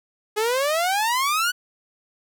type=exponential sweep; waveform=sawtooth; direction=up; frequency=415.3 to 1501 Hz; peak=-16 dBFS; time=0.36-1.52 s; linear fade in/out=20 ms; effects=none